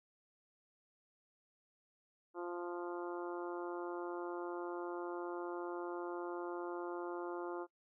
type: harmonic tone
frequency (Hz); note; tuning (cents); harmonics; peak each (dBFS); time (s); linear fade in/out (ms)
174.8; F3; +2; 2 / 3 / 4 / 5 / 6 / 7 / 8; -41 / -49 / -51 / -50 / -52 / -53 / -55; 2.34-7.67; 50
effects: noise-tail reverb RT60 0.1 s tail -20 dB re dry